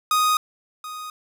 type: tone with echo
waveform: 45% pulse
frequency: 1244.5 Hz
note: D#6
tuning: in tune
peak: -17 dBFS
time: 0.11-0.37 s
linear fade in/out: 2 ms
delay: 730 ms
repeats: 1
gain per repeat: -15 dB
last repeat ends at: 1.1 s
effects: none